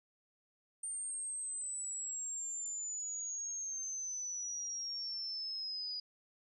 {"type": "exponential sweep", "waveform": "sine", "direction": "down", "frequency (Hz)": [8840, 4907], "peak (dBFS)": -38, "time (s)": [0.83, 6], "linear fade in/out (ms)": 5, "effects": []}